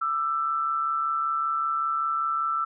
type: tone pair together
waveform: sine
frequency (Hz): 1185.8 / 1331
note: D6 / E6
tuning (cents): +16 / +16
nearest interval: major second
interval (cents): 200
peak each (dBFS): -32 / -24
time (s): 0.01-2.65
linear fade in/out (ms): 10
effects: none